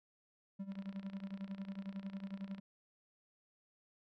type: tone with tremolo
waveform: triangle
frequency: 195.5 Hz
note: G3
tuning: 4 cents flat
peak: -37 dBFS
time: 0.59-2.6 s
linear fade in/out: 10 ms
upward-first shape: sine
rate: 11 Hz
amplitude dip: 80%
type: click train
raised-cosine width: 0.3 ms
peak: -39 dBFS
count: 55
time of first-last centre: 0.72-2.582 s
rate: 29 Hz
effects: none